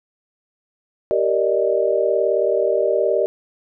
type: chord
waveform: sine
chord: Eb major seventh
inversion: first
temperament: just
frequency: 388.9 / 466.7 / 583.4 / 622.3 Hz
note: G4 / Bb4 / D5 / Eb5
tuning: -14 / +2 / -12 / 0 cents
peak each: -21 dBFS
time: 1.11-3.26 s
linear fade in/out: 0 ms
effects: none